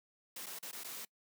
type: noise with dropouts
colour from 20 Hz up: white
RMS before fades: -45 dBFS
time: 0.36-1.05 s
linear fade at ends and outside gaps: 5 ms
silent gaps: 0.461-0.465 / 0.589-0.627 / 0.714-0.728 / 0.836-0.844 s
effects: noise-tail reverb RT60 0.1 s tail -25 dB re dry + high-pass 200 Hz 12 dB/octave